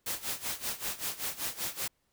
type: noise with tremolo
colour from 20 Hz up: white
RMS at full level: -33 dBFS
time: 0.06-1.88 s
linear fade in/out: 5 ms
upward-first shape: sine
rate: 5.2 Hz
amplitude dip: 85%
effects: pink hiss -75 dBFS RMS until 2.12 s